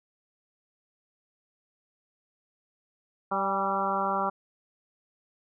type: harmonic tone with a mistuned harmonic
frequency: 194.5 Hz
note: G3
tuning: 13 cents flat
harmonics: 1 / 2 / 3 / 4 / 5 / 6 / 7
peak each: -36 / -37 / -34 / -31 / -32 / -31 / -33 dBFS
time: 3.31-4.3 s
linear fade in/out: 10 ms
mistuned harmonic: 4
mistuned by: +32 cents
effects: none